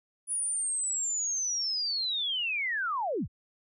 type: linear sweep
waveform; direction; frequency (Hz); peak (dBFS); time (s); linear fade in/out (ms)
sine; down; 9910 to 30.87; -28; 0.27-3.28; 50
effects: none